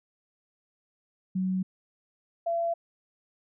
sine tone pair in turn, 186.8 / 676.7 Hz, F#3 / E5, +17 / +45 cents, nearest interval octave + minor seventh, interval 2228 cents, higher second, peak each -25 dBFS, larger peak neither, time 1.35-1.63 / 2.46-2.74 s, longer neither, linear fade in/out 10 ms, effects none

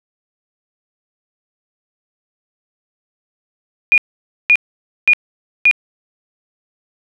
sine tone bursts, 2441 Hz, D#7, 34 cents flat, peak -6 dBFS, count 4, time 3.92-5.712 s, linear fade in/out 0 ms, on 58 ms, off 520 ms, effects none

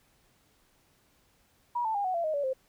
sine tone with pitch steps, 962 / 882.2 / 808.9 / 741.8 / 680.2 / 623.8 / 572 / 524.5 Hz, B5 / A5 / G#5 / F#5 / F5 / D#5 / D5 / C5, -46 / +4 / -46 / +4 / -46 / +4 / -46 / +4 cents, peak -27 dBFS, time 1.75-2.534 s, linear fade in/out 10 ms, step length 98 ms, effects pink hiss -67 dBFS RMS until 2.68 s

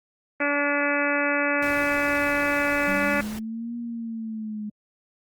harmonic tone, 287.7 Hz, D4, 36 cents flat, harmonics 1 / 2 / 3 / 4 / 5 / 6 / 7 / 8 / 9, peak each -28 / -27 / -34 / -32 / -28 / -29 / -30 / -32 / -32 dBFS, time 0.4-3.21 s, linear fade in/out 5 ms
pink noise, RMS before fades -39 dBFS, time 1.62-3.39 s, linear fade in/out 5 ms
sine linear two-way sweep, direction up then down, 192.5 to 237.8 to 209 Hz, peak -29 dBFS, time 2.87-4.7 s, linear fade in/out 10 ms, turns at 3.76 s
effects Opus 24 kbps

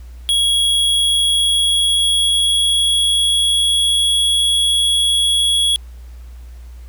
square tone with pitch glide, 3322 to 3341 Hz, G#7 to G#7, 0 to +10 cents, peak -13 dBFS, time 0.29-5.76 s, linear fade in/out 0 ms, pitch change +10 cents, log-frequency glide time 0.51-4.38 s, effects added 60 Hz sine -32 dBFS peak until 6.88 s + pink hiss -52 dBFS RMS until 6.88 s

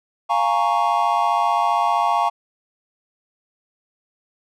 triangle chord, Bb minor seventh, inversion second, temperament equal with one note detuned, 698.5 / 830.6 / 925.9 / 1108.7 Hz, F5 / Ab5 / Bb5 / Db6, 0 / 0 / -12 / 0 cents, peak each -20 dBFS, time 0.29-2.3 s, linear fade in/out 20 ms, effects none

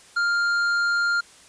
sine tone with hard clipping, 1400 Hz, F6, 4 cents sharp, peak -21 dBFS, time 0.16-1.21 s, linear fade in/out 10 ms, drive 7 dB, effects white hiss -50 dBFS RMS until 1.48 s + resampled to 22050 Hz

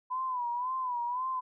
sine tone with vibrato, 996 Hz, B5, 14 cents sharp, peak -30 dBFS, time 0.1-1.41 s, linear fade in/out 20 ms, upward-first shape sine, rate 1.9 Hz, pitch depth 84 cents each way, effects none

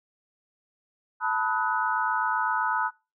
sine chord, B dominant seventh, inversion third, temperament equal with one note detuned, 880 / 987.8 / 1270.7 / 1480 Hz, A5 / B5 / D#6 / F#6, 0 / 0 / +36 / 0 cents, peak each -29 dBFS, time 1.2-2.91 s, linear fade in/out 50 ms, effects noise-tail reverb RT60 0.3 s tail -24 dB re dry

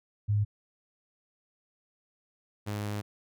sine / sawtooth tone pair in turn, 103.83 / 103.83 Hz, G#2 / G#2, 0 / 0 cents, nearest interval unison, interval 0 cents, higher neither, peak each -23 / -28 dBFS, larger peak first, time 0.28-0.45 / 2.66-3.02 s, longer second, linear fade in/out 20 ms, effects none

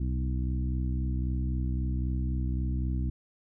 harmonic tone with a mistuned harmonic, 63.8 Hz, C2, 43 cents flat, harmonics 1 / 2 / 3 / 4 / 5, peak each -28 / -34 / -38 / -40 / -42 dBFS, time 0-3.1 s, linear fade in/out 5 ms, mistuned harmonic 1, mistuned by +64 cents, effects none

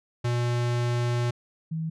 square / sine tone pair in turn, 120.5 / 160.85 Hz, B2 / E3, -42 / -42 cents, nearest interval perfect fourth, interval 500 cents, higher second, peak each -24 / -27 dBFS, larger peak first, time 0.24-1.31 / 1.71-1.9 s, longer first, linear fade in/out 10 ms, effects low-pass 7000 Hz 12 dB/octave

